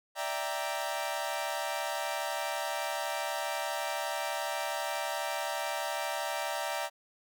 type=chord; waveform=sawtooth; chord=E half-diminished seventh; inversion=third; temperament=equal; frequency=587.3 / 659.3 / 784 / 932.3 Hz; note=D5 / E5 / G5 / Bb5; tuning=0 / 0 / 0 / 0 cents; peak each=-34 dBFS; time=0.15-6.9 s; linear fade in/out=50 ms; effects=none